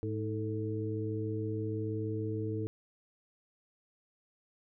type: harmonic tone with a mistuned harmonic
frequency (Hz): 106.4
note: G#2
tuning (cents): +42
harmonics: 1 / 2 / 3 / 4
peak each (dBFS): -35 / -45 / -38 / -38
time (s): 0.03-2.67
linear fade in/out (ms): 0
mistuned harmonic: 4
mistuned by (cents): +59
effects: none